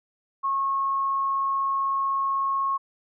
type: tone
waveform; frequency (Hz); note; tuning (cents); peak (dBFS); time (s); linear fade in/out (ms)
sine; 1091; C#6; -28; -22; 0.43-2.78; 20
effects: none

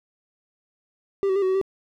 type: tone with pitch steps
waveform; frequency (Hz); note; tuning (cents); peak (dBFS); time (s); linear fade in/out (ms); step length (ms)
triangle; 394.4 / 379.3 / 399.7 / 374.7 / 378 / 387.4; G4 / F#4 / G4 / F#4 / F#4 / G4; +11 / +43 / +34 / +22 / +37 / -20; -17; 1.23-1.614; 0; 64
effects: none

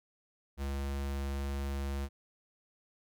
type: tone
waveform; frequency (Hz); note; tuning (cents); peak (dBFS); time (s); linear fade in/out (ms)
square; 69.3; C#2; 0; -34; 0.57-2.09; 50
effects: none

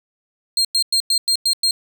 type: tone bursts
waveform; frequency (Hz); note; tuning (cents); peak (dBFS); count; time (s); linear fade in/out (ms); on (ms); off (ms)
35% pulse; 4197; C8; +5; -13; 7; 0.57-1.71; 2; 78; 99
effects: none

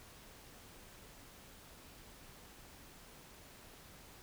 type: silence
effects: pink hiss -57 dBFS RMS until 4.22 s

